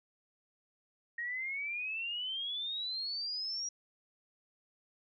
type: exponential sweep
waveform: sine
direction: up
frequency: 1864.7 to 5750 Hz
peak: -35 dBFS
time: 1.18-3.69 s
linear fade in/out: 5 ms
effects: none